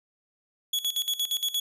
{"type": "tone with tremolo", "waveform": "40% pulse", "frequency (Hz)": 3375, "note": "G#7", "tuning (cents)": 27, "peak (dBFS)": -23, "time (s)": [0.73, 1.6], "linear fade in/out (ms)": 5, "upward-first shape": "square", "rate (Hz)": 8.6, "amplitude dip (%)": 80, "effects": []}